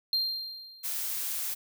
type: tone with exponential decay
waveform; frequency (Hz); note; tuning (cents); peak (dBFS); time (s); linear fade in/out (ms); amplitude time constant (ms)
triangle; 4186; C8; 0; -22; 0.13-1.15; 1; 220
type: noise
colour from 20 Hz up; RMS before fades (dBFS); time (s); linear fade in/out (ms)
blue; -33; 0.83-1.55; 20
effects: none